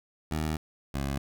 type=tone pair in turn; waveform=15% pulse; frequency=77.78 / 68.99 Hz; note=D#2 / C#2; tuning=0 / -8 cents; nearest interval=major second; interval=208 cents; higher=first; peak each=-22 / -23 dBFS; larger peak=first; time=0.31-0.57 / 0.94-1.18 s; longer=first; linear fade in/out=5 ms; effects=none